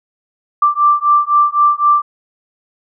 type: beating tone pair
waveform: sine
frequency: 1174.7 / 1178.6 Hz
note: D6 / D6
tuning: 0 / +6 cents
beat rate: 3.9 Hz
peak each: -12 dBFS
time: 0.62-2.02 s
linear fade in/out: 5 ms
effects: none